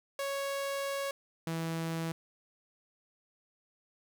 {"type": "tone pair in turn", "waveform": "sawtooth", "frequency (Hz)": [554.4, 163.97], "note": ["C#5", "E3"], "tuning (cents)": [0, -9], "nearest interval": "octave + major sixth", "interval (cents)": 2109, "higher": "first", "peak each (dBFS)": [-29, -29], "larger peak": "neither", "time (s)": [[0.19, 1.11], [1.47, 2.12]], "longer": "first", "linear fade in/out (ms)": 2, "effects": []}